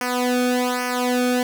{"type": "tone with flanger", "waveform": "sawtooth", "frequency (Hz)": 248.5, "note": "B3", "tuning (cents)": 11, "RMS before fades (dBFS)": -21, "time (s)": [0.01, 1.43], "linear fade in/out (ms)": 2, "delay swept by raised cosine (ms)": [0.26, 1.04], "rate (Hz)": 1.2, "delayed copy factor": -0.9, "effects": []}